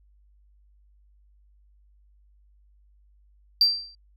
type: tone with exponential decay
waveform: sine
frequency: 4699 Hz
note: D8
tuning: in tune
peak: -11 dBFS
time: 3.61-3.95 s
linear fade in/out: 2 ms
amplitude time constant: 73 ms
effects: tanh soft clip ceiling -12 dBFS + added 50 Hz sine -56 dBFS peak until 4.16 s